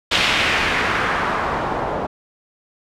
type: noise with low-pass filter sweep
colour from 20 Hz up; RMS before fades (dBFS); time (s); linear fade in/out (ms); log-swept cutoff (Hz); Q
white; -20; 0.11-2.07; 10; 3300 to 720; 1.6
effects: none